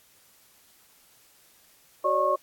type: tone cluster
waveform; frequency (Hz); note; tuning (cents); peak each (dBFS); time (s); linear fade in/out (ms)
sine; 373.5 / 559 / 600 / 1092; F#4 / C#5 / D5 / C#6; +16 / +14 / +37 / -26; -32 / -27 / -26 / -24; 2.04-2.36; 10
effects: white hiss -59 dBFS RMS until 2.42 s + AAC 64 kbps